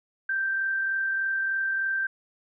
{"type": "tone with amplitude modulation", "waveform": "sine", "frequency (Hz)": 1568, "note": "G6", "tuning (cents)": 0, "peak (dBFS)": -23, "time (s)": [0.29, 2.07], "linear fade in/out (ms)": 5, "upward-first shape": "sine", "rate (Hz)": 43.3, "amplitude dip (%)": 25, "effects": []}